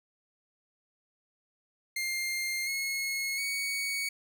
sawtooth tone with pitch steps, 2111 / 2173 / 2237 Hz, C7 / C#7 / C#7, +15 / -35 / +15 cents, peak -27 dBFS, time 1.96-4.09 s, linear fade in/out 5 ms, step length 710 ms, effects none

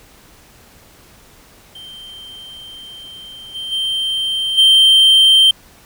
triangle tone with level steps, 3136 Hz, G7, in tune, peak -31 / -22 / -15 / -5 dBFS, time 1.75-5.51 s, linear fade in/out 5 ms, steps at 3.54 / 3.71 / 4.57 s, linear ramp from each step 20 ms, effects pink hiss -46 dBFS RMS until 5.85 s

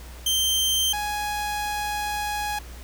sawtooth tone pair in turn, 3136 / 832.3 Hz, G7 / G#5, 0 / +4 cents, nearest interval octave + major seventh, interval 2296 cents, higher first, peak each -17 / -22 dBFS, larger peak first, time 0.26-0.93 / 0.93-2.59 s, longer second, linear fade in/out 5 ms, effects added 60 Hz sine -39 dBFS peak until 2.83 s + pink hiss -46 dBFS RMS until 2.83 s

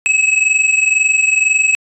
square tone pair together, 2558 / 2580 Hz, D#7 / E7, +47 / -38 cents, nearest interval unison, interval 15 cents, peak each -16 / -13 dBFS, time 0.06-1.75 s, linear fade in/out 0 ms, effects resampled to 24000 Hz

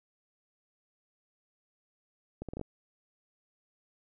accelerating click train, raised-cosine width 2 ms, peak -25 dBFS, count 6, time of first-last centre 2.42-2.613 s, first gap 67 ms, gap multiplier 0.72, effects none

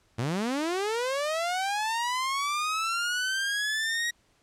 sawtooth linear sweep, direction up, 106.6 to 1904 Hz, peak -23 dBFS, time 0.18-4.11 s, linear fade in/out 10 ms, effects pink hiss -66 dBFS RMS until 4.42 s + low-pass 9000 Hz 12 dB/octave

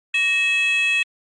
sine tone with frequency modulation, 2588 Hz, E7, 32 cents flat, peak -14 dBFS, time 0.14-1.03 s, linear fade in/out 5 ms, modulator 725 Hz, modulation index 0.62, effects tanh soft clip ceiling -15 dBFS + Opus 48 kbps

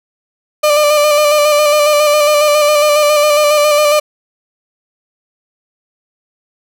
35% pulse tone with vibrato, 595 Hz, D5, 22 cents sharp, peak -6 dBFS, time 0.63-4 s, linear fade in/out 10 ms, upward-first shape square, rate 7.3 Hz, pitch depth 26 cents each way, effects none

